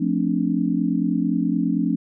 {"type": "chord", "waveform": "sine", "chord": "D minor seventh", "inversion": "first", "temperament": "just", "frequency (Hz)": [176.2, 220.2, 264.3, 293.7], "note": ["F3", "A3", "C4", "D4"], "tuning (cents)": [16, 2, 18, 0], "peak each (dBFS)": -24, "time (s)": [0, 1.96], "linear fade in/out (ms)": 10, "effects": []}